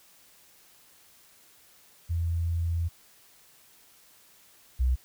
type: tone pair in turn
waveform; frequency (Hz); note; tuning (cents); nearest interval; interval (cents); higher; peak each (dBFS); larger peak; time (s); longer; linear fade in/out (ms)
sine; 84.2 / 63.35; E2 / B1; +37 / +45; perfect fourth; 492; first; -25 / -21; second; 2.09-2.89 / 4.79-4.96; first; 20
effects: white hiss -58 dBFS RMS until 5.04 s